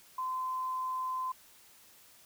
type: tone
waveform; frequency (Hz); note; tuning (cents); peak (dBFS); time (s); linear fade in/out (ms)
sine; 1029; C6; -29; -32; 0.18-1.32; 5
effects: white hiss -59 dBFS RMS until 2.25 s

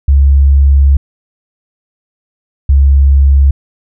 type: tone pair in turn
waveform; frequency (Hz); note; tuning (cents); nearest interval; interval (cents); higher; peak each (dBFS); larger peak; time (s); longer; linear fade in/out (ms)
sine; 69.3 / 68.96; C#2 / C#2; 0 / -8; unison; 8; first; -3; neither; 0.08-0.97 / 2.69-3.51; first; 5
effects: none

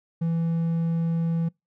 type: tone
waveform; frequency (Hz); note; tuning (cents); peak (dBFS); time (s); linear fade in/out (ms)
triangle; 166; E3; +12; -20; 0.21-1.49; 10
effects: noise-tail reverb RT60 0.2 s tail -26 dB re dry

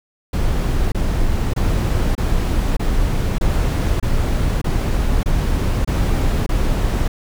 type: noise bursts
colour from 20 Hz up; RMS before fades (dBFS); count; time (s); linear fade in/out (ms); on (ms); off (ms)
brown; -17; 11; 0.33-7.08; 5; 590; 26
effects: none

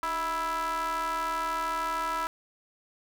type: ring-modulated tone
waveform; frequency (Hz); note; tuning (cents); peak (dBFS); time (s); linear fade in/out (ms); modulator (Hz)
square; 169.5; E3; +49; -26; 0.03-2.27; 0; 1150
effects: none

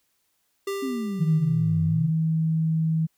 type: tone with exponential decay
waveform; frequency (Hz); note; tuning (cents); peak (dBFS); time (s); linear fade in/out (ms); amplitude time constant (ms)
square; 395.5; G4; +15; -26; 0.67-2.1; 5; 310
type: exponential two-way sweep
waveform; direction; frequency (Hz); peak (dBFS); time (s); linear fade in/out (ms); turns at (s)
sine; down then up; 276.8 to 90.6 to 150.3; -26; 0.82-2.1; 10; 1.84
type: tone with pitch glide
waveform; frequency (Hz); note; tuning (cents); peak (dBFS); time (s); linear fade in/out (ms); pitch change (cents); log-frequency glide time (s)
sine; 158.2 to 160.5; D#3 to E3; +29 to -46; -20; 1.19-3.07; 20; +25; 1.34-1.43
effects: white hiss -71 dBFS RMS until 3.17 s

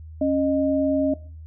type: tone pair together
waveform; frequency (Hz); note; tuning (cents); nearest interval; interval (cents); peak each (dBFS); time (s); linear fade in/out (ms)
sine; 274.7 / 616; C#4 / D#5; -16 / -17; octave + major second; 1399; -20 / -22; 0.21-1.14; 5
effects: noise-tail reverb RT60 0.4 s tail -18 dB re dry + added 79 Hz sine -37 dBFS peak until 1.46 s

